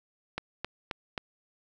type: click train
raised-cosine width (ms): 0.3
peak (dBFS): -16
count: 4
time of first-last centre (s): 0.38-1.178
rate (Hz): 3.76
effects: none